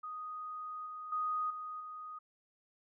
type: tone with level steps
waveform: sine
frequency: 1244.5 Hz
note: D#6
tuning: in tune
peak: -40 / -42 / -32 / -40 / -43 dBFS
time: 0.03-2.19 s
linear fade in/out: 10 ms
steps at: 0.86 / 1.12 / 1.5 / 1.8 s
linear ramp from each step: 5 ms
effects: none